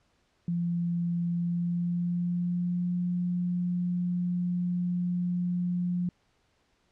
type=tone with pitch glide; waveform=sine; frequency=172.1 to 177.35 Hz; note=F3 to F3; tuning=-25 to +27 cents; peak=-26 dBFS; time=0.48-6.09 s; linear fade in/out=2 ms; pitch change=+52 cents; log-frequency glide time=1.29-2.93 s; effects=pink hiss -70 dBFS RMS until 6.91 s + low-pass 6000 Hz 12 dB/octave